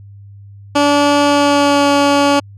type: tone with pitch glide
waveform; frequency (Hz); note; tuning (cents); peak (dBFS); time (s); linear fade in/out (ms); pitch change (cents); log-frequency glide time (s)
15% pulse; 288.5 to 284.2; D4 to C#4; -31 to +43; -3; 0.75-2.4; 10; -26; 1.23-1.89
effects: added 100 Hz sine -34 dBFS peak until 2.57 s + low-pass 7000 Hz 12 dB/octave